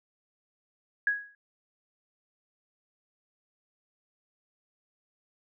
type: tone with exponential decay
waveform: sine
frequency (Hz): 1661.2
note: G#6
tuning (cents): 0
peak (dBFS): -20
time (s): 1.07-1.35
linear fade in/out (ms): 2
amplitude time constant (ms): 60
effects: none